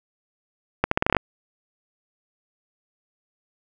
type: accelerating click train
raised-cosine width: 0.5 ms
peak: -3 dBFS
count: 9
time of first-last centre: 0.84-1.167 s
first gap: 74 ms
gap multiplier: 0.82
effects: none